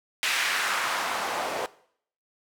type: noise with band-pass filter sweep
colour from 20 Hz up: white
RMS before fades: -28 dBFS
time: 0.23-1.66 s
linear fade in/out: 0 ms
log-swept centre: 2200 to 570 Hz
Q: 1.4
effects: noise-tail reverb RT60 0.6 s tail -19 dB re dry